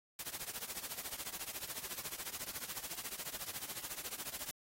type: noise with tremolo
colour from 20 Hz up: white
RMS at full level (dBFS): -40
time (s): 0.19-4.51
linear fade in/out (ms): 2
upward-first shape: triangle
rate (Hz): 14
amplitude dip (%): 95
effects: AAC 48 kbps